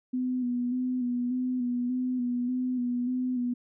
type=tone with vibrato; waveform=sine; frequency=248.8 Hz; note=B3; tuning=13 cents sharp; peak=-26 dBFS; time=0.13-3.54 s; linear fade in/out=10 ms; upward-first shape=square; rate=1.7 Hz; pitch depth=30 cents each way; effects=none